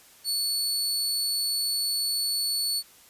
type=tone; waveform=sawtooth; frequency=4434 Hz; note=C#8; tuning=in tune; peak=-22 dBFS; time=0.24-2.83 s; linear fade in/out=50 ms; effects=white hiss -54 dBFS RMS until 3.09 s + resampled to 32000 Hz